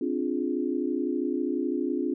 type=chord; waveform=sine; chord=D half-diminished seventh; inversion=third; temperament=equal; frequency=261.6 / 293.7 / 349.2 / 415.3 Hz; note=C4 / D4 / F4 / Ab4; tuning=0 / 0 / 0 / 0 cents; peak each=-30 / -30 / -30 / -35 dBFS; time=0.01-2.14 s; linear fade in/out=5 ms; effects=none